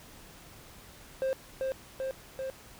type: tone with echo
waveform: triangle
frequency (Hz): 529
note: C5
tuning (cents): +19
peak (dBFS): -25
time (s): 1.22-1.33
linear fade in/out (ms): 0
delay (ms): 390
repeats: 3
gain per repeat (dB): -2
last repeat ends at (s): 2.5
effects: pink hiss -52 dBFS RMS until 2.79 s